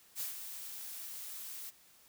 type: noise with ADSR envelope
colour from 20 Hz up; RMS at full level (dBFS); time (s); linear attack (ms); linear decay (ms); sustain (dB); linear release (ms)
blue; -37; 0.15-1.71; 55; 130; -8; 22
effects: white hiss -63 dBFS RMS until 2.08 s